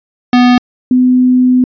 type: tone pair in turn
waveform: square / sine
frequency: 246.9 / 252.4 Hz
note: B3 / B3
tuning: 0 / +38 cents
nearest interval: unison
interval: 38 cents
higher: second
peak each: -5 dBFS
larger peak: neither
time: 0.33-0.58 / 0.91-1.64 s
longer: second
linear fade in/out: 2 ms
effects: resampled to 11025 Hz